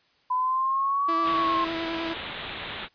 sine exponential two-way sweep, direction up then down, 1000 to 1162 to 1057 Hz, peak -22 dBFS, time 0.3-1.65 s, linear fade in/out 10 ms, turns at 1.22 s
sawtooth tone with vibrato, 330 Hz, E4, 2 cents sharp, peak -25 dBFS, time 1.08-2.14 s, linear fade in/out 10 ms, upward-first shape square, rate 9.8 Hz, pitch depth 14 cents each way
white low-pass noise, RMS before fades -36 dBFS, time 1.23-2.89 s, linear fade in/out 50 ms, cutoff 3900 Hz, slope 96 dB/octave
effects white hiss -64 dBFS RMS until 2.94 s + resampled to 11025 Hz

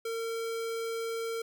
square tone, 456.2 Hz, A#4, 37 cents flat, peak -33 dBFS, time 0.05-1.42 s, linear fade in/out 5 ms, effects none

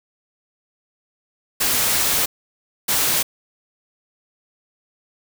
white noise bursts at uneven times, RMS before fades -19 dBFS, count 2, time 1.6-2.26 / 2.88-3.23 s, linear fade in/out 10 ms, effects none

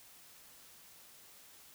silence, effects white hiss -58 dBFS RMS until 1.74 s

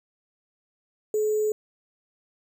sine tone with sample-and-hold, 427.4 Hz, G#4, 50 cents sharp, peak -21 dBFS, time 1.14-1.52 s, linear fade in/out 2 ms, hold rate 7350 Hz, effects none

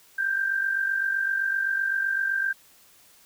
sine tone with amplitude modulation, 1578 Hz, G6, 11 cents sharp, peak -20 dBFS, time 0.18-2.53 s, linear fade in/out 10 ms, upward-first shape sine, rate 47.8 Hz, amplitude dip 60%, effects white hiss -56 dBFS RMS until 3.25 s

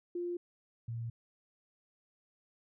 sine tone pair in turn, 350 / 115.99 Hz, F4 / A#2, +4 / -8 cents, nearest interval octave + perfect fifth, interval 1912 cents, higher first, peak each -34 / -36 dBFS, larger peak first, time 0.15-0.37 / 0.88-1.1 s, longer neither, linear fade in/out 5 ms, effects none

